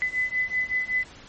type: beating tone pair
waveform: sine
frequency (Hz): 2007 / 2012.3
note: B6 / B6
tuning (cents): +27 / +32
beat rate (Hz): 5.3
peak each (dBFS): -27 / -26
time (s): 0.02-1.03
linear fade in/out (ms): 0
effects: pink hiss -47 dBFS RMS until 1.28 s + MP3 32 kbps